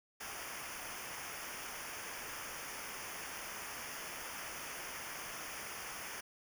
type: noise with comb filter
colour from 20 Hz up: pink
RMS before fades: -45 dBFS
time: 0.2-6.21 s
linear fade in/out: 10 ms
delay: 0.25 ms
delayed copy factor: -0.85
effects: none